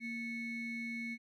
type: ring-modulated tone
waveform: triangle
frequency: 987.8 Hz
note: B5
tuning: in tune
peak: -33 dBFS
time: 0-1.18 s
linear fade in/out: 50 ms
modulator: 1220 Hz
effects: none